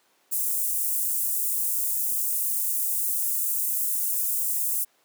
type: high-pass noise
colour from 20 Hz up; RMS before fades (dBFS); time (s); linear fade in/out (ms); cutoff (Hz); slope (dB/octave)
white; -26; 0.31-4.85; 20; 8400; 24
effects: pink hiss -64 dBFS RMS until 5.04 s + high-pass 400 Hz 12 dB/octave